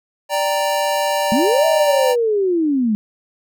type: chord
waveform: square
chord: G minor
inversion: second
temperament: equal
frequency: 587.3 / 784 / 932.3 Hz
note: D5 / G5 / Bb5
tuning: 0 / 0 / 0 cents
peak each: -20 / -24 / -22 dBFS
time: 0.29-2.16 s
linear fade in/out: 50 ms
type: linear two-way sweep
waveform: sine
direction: up then down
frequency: 204 to 656 to 204 Hz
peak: -14 dBFS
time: 1.32-2.95 s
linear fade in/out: 0 ms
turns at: 1.66 s
effects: none